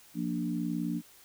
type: chord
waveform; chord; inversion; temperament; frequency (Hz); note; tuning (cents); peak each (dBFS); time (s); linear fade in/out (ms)
sine; Bb major; second; equal with one note detuned; 174.11 / 233.1 / 293.7; F3 / Bb3 / D4; -5 / 0 / 0; -34; 0.14-1.02; 50
effects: white hiss -57 dBFS RMS until 1.24 s